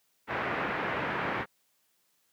white low-pass noise, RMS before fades -32 dBFS, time 0.27-1.46 s, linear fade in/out 50 ms, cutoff 2000 Hz, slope 24 dB/octave, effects white hiss -72 dBFS RMS until 2.32 s + high-pass 100 Hz 12 dB/octave

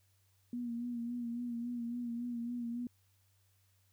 sine tone with vibrato, 238.5 Hz, A#3, 40 cents sharp, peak -36 dBFS, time 0.53-2.87 s, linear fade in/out 2 ms, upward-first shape sine, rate 3.6 Hz, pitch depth 40 cents each way, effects added 96 Hz sine -70 dBFS peak until 3.92 s + white hiss -75 dBFS RMS until 3.92 s

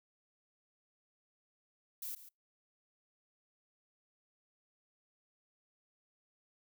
violet noise with echo, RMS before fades -42 dBFS, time 2.02-2.15 s, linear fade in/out 5 ms, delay 140 ms, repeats 1, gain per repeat -13 dB, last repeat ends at 2.29 s, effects noise-tail reverb RT60 0.2 s tail -26 dB re dry

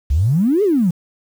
triangle exponential two-way sweep, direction up then down, 62.6 to 437.1 to 161.6 Hz, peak -8 dBFS, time 0.1-0.91 s, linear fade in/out 10 ms, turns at 0.63 s, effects tanh soft clip ceiling -10 dBFS + 7-bit

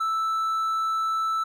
triangle tone, 1318.5 Hz, E6, in tune, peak -21 dBFS, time 0-1.44 s, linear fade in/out 10 ms, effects none

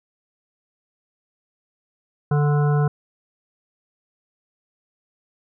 harmonic tone with a mistuned harmonic, 146.6 Hz, D3, 3 cents flat, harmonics 1 / 3 / 5 / 7 / 9 / 10, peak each -16 / -26 / -30 / -33 / -35 / -36 dBFS, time 2.31-2.88 s, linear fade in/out 5 ms, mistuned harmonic 7, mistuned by +16 cents, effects none

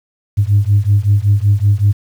sine beating tone pair, 99.3 / 104.6 Hz, G2 / G#2, +23 / +13 cents, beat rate 5.3 Hz, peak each -11 dBFS, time 0.37-1.93 s, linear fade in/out 20 ms, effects tanh soft clip ceiling -3 dBFS + 7-bit

